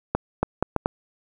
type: accelerating click train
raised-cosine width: 1 ms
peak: -6 dBFS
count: 5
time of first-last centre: 0.15-0.859 s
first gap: 280 ms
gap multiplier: 0.7
effects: 8-bit